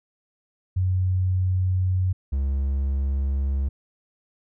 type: tone pair in turn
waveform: sine / triangle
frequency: 92.5 / 68.46 Hz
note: F#2 / C#2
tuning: 0 / -21 cents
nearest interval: perfect fourth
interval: 521 cents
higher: first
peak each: -19 dBFS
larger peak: neither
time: 0.76-2.13 / 2.32-3.69 s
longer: neither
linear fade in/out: 10 ms
effects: none